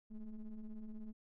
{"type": "ring-modulated tone", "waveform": "triangle", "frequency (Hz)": 104.9, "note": "G#2", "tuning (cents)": 18, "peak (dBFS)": -39, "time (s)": [0.1, 1.13], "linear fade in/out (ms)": 20, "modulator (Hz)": 113, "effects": []}